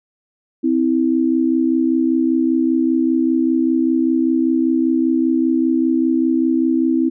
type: tone pair together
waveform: sine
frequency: 260 / 325.1 Hz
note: C4 / E4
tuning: -11 / -24 cents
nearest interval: major third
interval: 387 cents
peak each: -16 dBFS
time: 0.63-7.1 s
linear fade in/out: 20 ms
effects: none